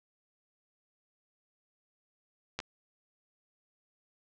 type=clicks; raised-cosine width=0.2 ms; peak=-16 / -24 dBFS; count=2; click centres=2.59 / 2.602 s; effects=low-pass 7000 Hz 12 dB/octave